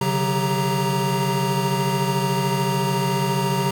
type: tone cluster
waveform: square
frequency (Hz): 135.7 / 149.1 / 184.9 / 393.2 / 936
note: C#3 / D3 / F#3 / G4 / A#5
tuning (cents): -36 / +27 / -1 / +5 / +7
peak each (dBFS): -25 / -31 / -26 / -28 / -26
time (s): 0.01-3.71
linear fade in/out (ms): 5
effects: none